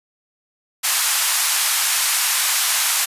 white band-pass noise, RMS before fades -19 dBFS, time 0.83-3.06 s, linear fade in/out 20 ms, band 840 to 13000 Hz, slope 24 dB/octave, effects resampled to 32000 Hz

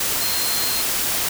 sine tone in noise, 4186 Hz, C8, in tune, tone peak -26 dBFS, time 0.21-0.82 s, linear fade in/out 5 ms, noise white, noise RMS -22 dBFS, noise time 0-1.29 s, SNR -7 dB, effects none

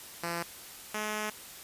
5% pulse tone pair in turn, 170.4 / 213 Hz, F3 / G#3, -42 / +44 cents, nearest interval major third, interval 386 cents, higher second, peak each -21 dBFS, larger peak neither, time 0.23-0.43 / 0.94-1.3 s, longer second, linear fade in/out 5 ms, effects white hiss -47 dBFS RMS until 1.63 s + resampled to 32000 Hz

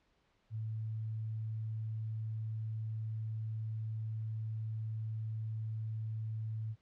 sine tone, 110 Hz, A2, in tune, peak -36 dBFS, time 0.5-6.76 s, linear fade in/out 50 ms, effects pink hiss -74 dBFS RMS until 6.81 s + low-pass 4000 Hz 12 dB/octave

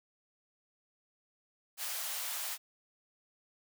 white high-pass noise, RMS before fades -38 dBFS, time 1.77-2.58 s, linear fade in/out 50 ms, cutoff 620 Hz, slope 24 dB/octave, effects none

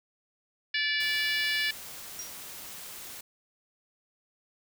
harmonic tone, 580 Hz, D5, 22 cents flat, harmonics 3 / 4 / 5 / 6 / 7 / 8 / 9, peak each -30 / -32 / -34 / -36 / -37 / -38 / -39 dBFS, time 0.74-1.71 s, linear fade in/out 5 ms
white noise, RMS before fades -43 dBFS, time 1-3.21 s, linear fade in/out 5 ms
sine tone with exponential decay, 5700 Hz, F8, 34 cents sharp, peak -33 dBFS, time 2.19-2.4 s, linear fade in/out 2 ms, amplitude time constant 44 ms
effects none

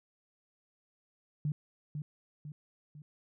sine tone with echo, 149 Hz, D3, 25 cents sharp, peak -29 dBFS, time 1.45-1.52 s, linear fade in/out 2 ms, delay 500 ms, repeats 3, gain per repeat -6 dB, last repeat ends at 3.02 s, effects none

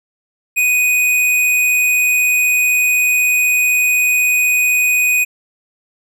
square tone, 2489 Hz, D#7, in tune, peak -12 dBFS, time 0.56-5.25 s, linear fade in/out 20 ms, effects none

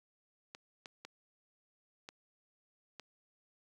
clicks, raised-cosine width 0.2 ms, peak -29 dBFS, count 5, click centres 0.549 / 0.858 / 1.05 / 2.089 / 2.997 s, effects high-pass 150 Hz 12 dB/octave + 11-bit

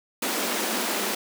pink high-pass noise, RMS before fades -27 dBFS, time 0.22-1.15 s, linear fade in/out 5 ms, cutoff 200 Hz, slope 96 dB/octave, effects none

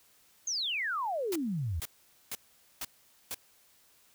sine exponential sweep, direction down, 6630 to 73.7 Hz, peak -30 dBFS, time 0.47-1.8 s, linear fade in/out 5 ms
white noise bursts, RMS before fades -37 dBFS, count 5, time 1.32-3.345 s, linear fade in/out 2 ms, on 37 ms, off 460 ms
effects white hiss -64 dBFS RMS until 4.14 s

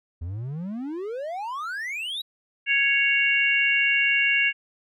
triangle exponential sweep, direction up, 79.1 to 3951 Hz, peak -27 dBFS, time 0.21-2.22 s, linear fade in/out 10 ms
harmonic tone, 554.4 Hz, C#5, in tune, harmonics 3 / 4 / 5, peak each -25 / -22 / -22 dBFS, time 2.66-4.53 s, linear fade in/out 50 ms
effects none

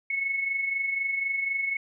sine tone pair together, 2176 / 2200 Hz, C#7 / C#7, -33 / -14 cents, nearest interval unison, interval 19 cents, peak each -35 / -26 dBFS, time 0.1-1.77 s, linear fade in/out 5 ms, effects none

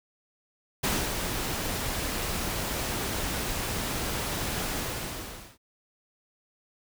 pink noise with ADSR envelope, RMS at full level -26 dBFS, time 0.83-5.58 s, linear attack 12 ms, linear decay 250 ms, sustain -5 dB, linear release 820 ms, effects none

